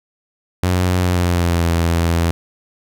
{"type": "tone with pitch glide", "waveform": "sawtooth", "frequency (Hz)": [90.7, 84.14], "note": ["F#2", "E2"], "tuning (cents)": [-34, 36], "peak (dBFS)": -10, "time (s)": [0.63, 2.31], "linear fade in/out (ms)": 0, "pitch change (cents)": -130, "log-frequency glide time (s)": [0.99, 1.68], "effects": []}